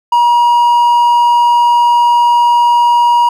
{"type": "tone", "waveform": "triangle", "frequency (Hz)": 955, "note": "A#5", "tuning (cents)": 42, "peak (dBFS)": -4, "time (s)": [0.12, 3.29], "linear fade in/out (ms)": 5, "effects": []}